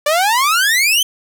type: exponential sweep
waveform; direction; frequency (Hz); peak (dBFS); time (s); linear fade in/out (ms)
sawtooth; up; 573 to 3176; -8; 0.06-1.03; 5
effects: none